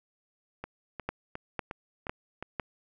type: two click trains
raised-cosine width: 0.5 ms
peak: -16 / -22 dBFS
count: 4 / 6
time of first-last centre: 1.09-2.598 / 0.64-2.426 s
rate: 1.99 / 2.8 Hz
effects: none